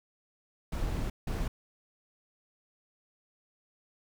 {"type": "noise bursts at uneven times", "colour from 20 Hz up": "brown", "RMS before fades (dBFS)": -32, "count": 2, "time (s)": [[0.72, 1.1], [1.27, 1.48]], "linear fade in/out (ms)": 5, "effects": []}